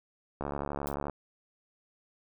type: click train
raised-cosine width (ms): 1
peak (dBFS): -20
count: 50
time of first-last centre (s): 0.41-1.097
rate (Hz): 71.3
type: noise with exponential decay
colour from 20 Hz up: blue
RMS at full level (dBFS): -36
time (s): 0.87-0.94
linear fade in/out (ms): 0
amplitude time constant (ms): 15
effects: none